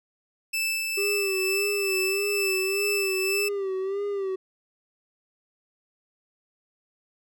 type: tone with tremolo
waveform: sawtooth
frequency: 2637 Hz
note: E7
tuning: in tune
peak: -21 dBFS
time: 0.53-3.49 s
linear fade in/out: 10 ms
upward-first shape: sine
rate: 2.2 Hz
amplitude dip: 30%
type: tone with vibrato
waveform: triangle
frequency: 392 Hz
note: G4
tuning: in tune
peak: -24 dBFS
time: 0.97-4.36 s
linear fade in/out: 10 ms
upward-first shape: sine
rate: 1.7 Hz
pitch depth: 68 cents each way
effects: none